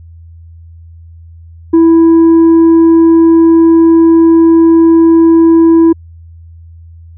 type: tone with tanh clipping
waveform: sine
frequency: 329.6 Hz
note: E4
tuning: in tune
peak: -3 dBFS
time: 1.73-5.93 s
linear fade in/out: 10 ms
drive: 3 dB
effects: added 83 Hz sine -31 dBFS peak until 7.17 s